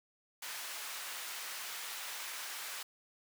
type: high-pass noise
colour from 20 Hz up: pink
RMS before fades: -43 dBFS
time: 0.42-2.83 s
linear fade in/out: 5 ms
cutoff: 1200 Hz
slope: 12 dB/octave
effects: none